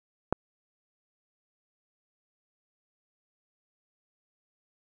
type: click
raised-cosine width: 1 ms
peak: -10 dBFS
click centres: 0.326 s
effects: none